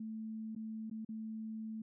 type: tone with dropouts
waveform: sine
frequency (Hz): 220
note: A3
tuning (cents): 0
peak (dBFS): -40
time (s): 0-1.82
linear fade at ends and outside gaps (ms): 5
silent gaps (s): 0.551-0.561 / 0.899-0.911 / 1.049-1.089
effects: none